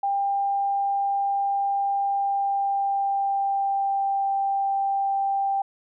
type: tone with pitch glide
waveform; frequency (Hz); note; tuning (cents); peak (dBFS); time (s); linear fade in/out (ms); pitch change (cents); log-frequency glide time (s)
sine; 796 to 787.8; G5 to G5; +26 to +8; -21; 0.03-5.62; 5; -18; 2.08-4.16
effects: none